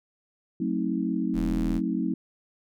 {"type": "chord", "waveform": "sine", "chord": "F# diminished seventh", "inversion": "none", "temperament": "just", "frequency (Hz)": [185, 222, 266.4, 319.7], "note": ["F#3", "A3", "C4", "Eb4"], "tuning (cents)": [0, 16, 31, 47], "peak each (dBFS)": -30, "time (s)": [0.6, 2.14], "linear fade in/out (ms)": 5}
{"type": "tone", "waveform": "square", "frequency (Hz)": 41.24, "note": "E1", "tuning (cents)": 2, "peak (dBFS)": -30, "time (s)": [1.33, 1.81], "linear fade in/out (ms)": 50}
{"effects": []}